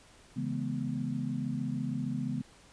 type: chord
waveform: sine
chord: C# minor seventh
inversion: none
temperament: equal with one note detuned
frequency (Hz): 138.59 / 164.81 / 211.8 / 246.9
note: C#3 / E3 / G#3 / B3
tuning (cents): 0 / 0 / +34 / 0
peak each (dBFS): -36 / -39 / -37 / -35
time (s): 0.36-2.42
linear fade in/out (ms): 10
effects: pink hiss -58 dBFS RMS until 2.72 s + resampled to 22050 Hz